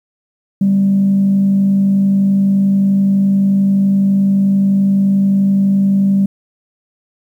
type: tone with frequency modulation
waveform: sine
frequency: 196 Hz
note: G3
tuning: in tune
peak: -8 dBFS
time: 0.61-6.26 s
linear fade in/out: 5 ms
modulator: 51.6 Hz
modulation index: 0.21
effects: tanh soft clip ceiling -5 dBFS + 8-bit